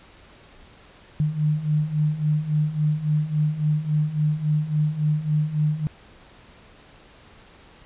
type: beating tone pair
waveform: sine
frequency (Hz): 149.5 / 153.1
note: D3 / D#3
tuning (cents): +31 / -28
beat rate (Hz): 3.6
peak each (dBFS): -25 / -21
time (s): 1.2-5.87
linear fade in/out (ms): 0
effects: pink hiss -50 dBFS RMS until 7.85 s + resampled to 8000 Hz